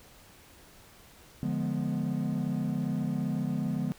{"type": "chord", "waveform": "triangle", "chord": "D diminished seventh", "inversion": "none", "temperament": "equal with one note detuned", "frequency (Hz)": [146.83, 174.61, 209.3, 246.9], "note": ["D3", "F3", "Ab3", "Cb4"], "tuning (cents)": [0, 0, 14, 0], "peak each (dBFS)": -31, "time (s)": [1.43, 3.92], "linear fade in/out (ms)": 0, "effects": ["tanh soft clip ceiling -20 dBFS", "pink hiss -55 dBFS RMS until 3.98 s"]}